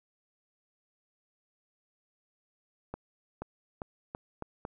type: accelerating click train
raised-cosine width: 1 ms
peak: -23 dBFS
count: 6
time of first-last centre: 2.94-4.651 s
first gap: 480 ms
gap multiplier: 0.83
effects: none